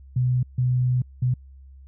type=tone bursts at uneven times; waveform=sine; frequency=125.7 Hz; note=B2; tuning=31 cents sharp; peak=-18 dBFS; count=3; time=0.16-0.43 / 0.58-1.02 / 1.22-1.34 s; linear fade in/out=5 ms; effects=added 67 Hz sine -43 dBFS peak until 1.87 s